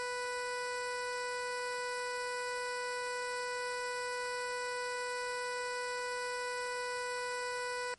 15% pulse tone, 493.9 Hz, B4, in tune, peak -29 dBFS, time 0-7.94 s, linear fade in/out 0 ms, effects pink hiss -65 dBFS RMS until 7.98 s + MP3 48 kbps

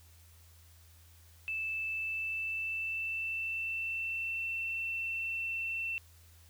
sine tone with pitch glide, 2637 to 2689 Hz, E7 to E7, 0 to +34 cents, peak -33 dBFS, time 1.48-5.98 s, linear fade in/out 0 ms, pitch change +34 cents, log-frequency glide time 1.87-4.48 s, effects added 83 Hz sine -57 dBFS peak until 6.49 s + white hiss -63 dBFS RMS until 6.49 s

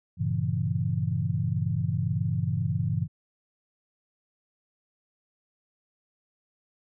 sine chord, G diminished seventh, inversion none, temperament equal with one note detuned, 98 / 116.54 / 138.59 / 165.96 Hz, G2 / Bb2 / Db3 / Fb3, 0 / 0 / 0 / +12 cents, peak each -30 dBFS, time 0.17-3.08 s, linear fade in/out 50 ms, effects none

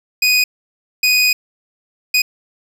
25% pulse tone bursts at uneven times, 2489 Hz, D#7, in tune, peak -7 dBFS, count 3, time 0.22-0.44 / 1.03-1.33 / 2.14-2.22 s, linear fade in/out 5 ms, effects none

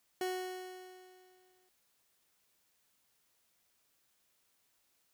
30% pulse tone with exponential decay, 368.9 Hz, F#4, 5 cents flat, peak -30 dBFS, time 0.21-1.69 s, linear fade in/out 2 ms, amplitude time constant 320 ms, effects white hiss -75 dBFS RMS until 5.13 s

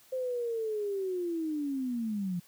sine linear sweep, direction down, 523.3 to 170.5 Hz, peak -30 dBFS, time 0.12-2.4 s, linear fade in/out 10 ms, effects white hiss -60 dBFS RMS until 2.47 s

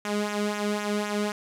sawtooth tone with flanger, 207.7 Hz, G#3, in tune, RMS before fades -28 dBFS, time 0.05-1.32 s, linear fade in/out 2 ms, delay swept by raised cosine 0.21 to 1.2 ms, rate 3.9 Hz, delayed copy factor -0.65, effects low-pass 10000 Hz 12 dB/octave + 9-bit

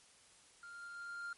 triangle tone with level ramp, 1396.9 Hz, F6, in tune, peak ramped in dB -48 to -39 dBFS, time 0.63-1.33 s, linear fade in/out 2 ms, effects white hiss -64 dBFS RMS until 1.37 s + MP3 48 kbps

